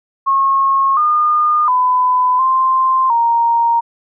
sine tone with pitch steps, 1087 / 1217 / 1004 / 1046 / 932 Hz, C#6 / D#6 / B5 / C6 / A#5, -34 / -39 / +28 / -1 / -1 cents, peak -10 dBFS, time 0.26-3.81 s, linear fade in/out 20 ms, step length 710 ms, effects none

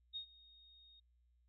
sine tone with ADSR envelope, 3721 Hz, A#7, 4 cents flat, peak -40 dBFS, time 0.13-1 s, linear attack 32 ms, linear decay 93 ms, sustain -21 dB, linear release 6 ms, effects added 60 Hz sine -70 dBFS peak until 1.48 s

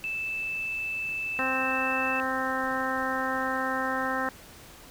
sine tone, 2637 Hz, E7, in tune, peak -29 dBFS, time 0.04-2.2 s, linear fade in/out 0 ms
harmonic tone, 261.6 Hz, C4, in tune, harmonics 1 / 2 / 3 / 4 / 5 / 6 / 7, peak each -34 / -34 / -34 / -34 / -34 / -34 / -34 dBFS, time 1.39-4.29 s, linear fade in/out 0 ms
effects pink hiss -49 dBFS RMS until 4.9 s

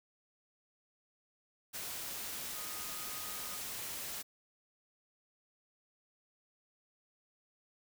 sine tone in noise, 1244.5 Hz, D#6, in tune, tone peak -52 dBFS, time 2.54-3.58 s, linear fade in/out 20 ms, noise white, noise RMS -42 dBFS, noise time 1.73-4.23 s, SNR -13 dB, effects none

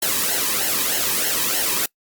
white noise with flanger, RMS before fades -21 dBFS, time 0.02-1.86 s, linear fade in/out 5 ms, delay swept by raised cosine 0.83 to 1.44 ms, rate 3.2 Hz, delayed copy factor -0.7, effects noise-tail reverb RT60 0.1 s tail -24 dB re dry + Opus 48 kbps

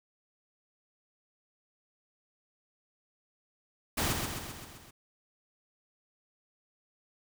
pink noise with echo, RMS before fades -30 dBFS, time 3.97-4.13 s, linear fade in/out 10 ms, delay 130 ms, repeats 6, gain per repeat -4 dB, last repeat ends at 4.91 s, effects none

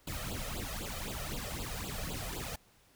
pink noise with flanger, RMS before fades -39 dBFS, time 0.07-2.56 s, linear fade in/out 5 ms, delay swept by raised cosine 0.25 to 1.65 ms, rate 3.9 Hz, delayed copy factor +0.95, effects pink hiss -65 dBFS RMS until 2.95 s

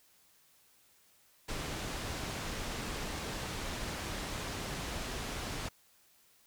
pink low-pass noise, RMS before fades -39 dBFS, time 1.48-5.69 s, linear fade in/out 10 ms, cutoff 7800 Hz, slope 12 dB/octave, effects white hiss -66 dBFS RMS until 6.46 s

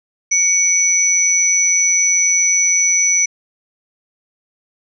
sine tone pair together, 2248 / 5939 Hz, C#7 / F#8, +24 / +6 cents, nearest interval octave + perfect fourth, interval 1682 cents, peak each -19 / -12 dBFS, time 0.31-3.26 s, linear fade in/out 10 ms, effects none

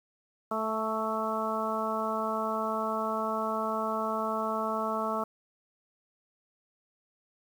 harmonic tone with a mistuned harmonic, 219.5 Hz, A3, 4 cents flat, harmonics 1 / 2 / 3 / 4 / 5 / 6, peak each -36 / -37 / -34 / -37 / -34 / -35 dBFS, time 0.51-5.24 s, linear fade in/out 5 ms, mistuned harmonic 5, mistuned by +17 cents, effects 9-bit

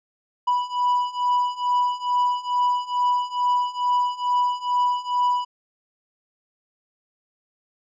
triangle beating tone pair, 983 / 985.3 Hz, B5 / B5, -8 / -4 cents, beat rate 2.3 Hz, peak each -22 / -20 dBFS, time 0.47-5.45 s, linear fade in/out 10 ms, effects resampled to 16000 Hz

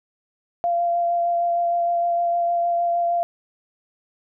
sine tone with vibrato, 690 Hz, F5, 21 cents flat, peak -18 dBFS, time 0.64-3.23 s, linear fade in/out 0 ms, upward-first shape sine, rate 6.5 Hz, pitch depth 12 cents each way, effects none

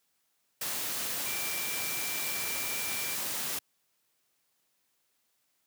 sine tone in noise, 2349 Hz, D7, in tune, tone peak -39 dBFS, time 1.26-3.15 s, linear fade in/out 5 ms, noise white, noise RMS -34 dBFS, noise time 0.61-3.59 s, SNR -8 dB, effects white hiss -75 dBFS RMS until 5.66 s + high-pass 100 Hz 12 dB/octave

